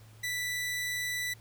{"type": "tone", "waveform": "sawtooth", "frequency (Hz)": 1975.5, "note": "B6", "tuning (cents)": 0, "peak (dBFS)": -28, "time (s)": [0.23, 1.34], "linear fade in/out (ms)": 10, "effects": ["added 109 Hz sine -52 dBFS peak until 1.4 s", "pink hiss -60 dBFS RMS until 1.4 s"]}